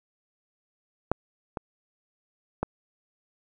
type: clicks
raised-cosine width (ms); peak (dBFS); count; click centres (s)
1; -8 / -17 / -12; 3; 1.116 / 1.572 / 2.63
effects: none